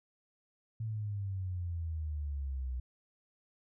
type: exponential sweep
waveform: sine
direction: down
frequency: 112.9 to 61.74 Hz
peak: -34 dBFS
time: 0.8-2.8 s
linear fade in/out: 5 ms
effects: none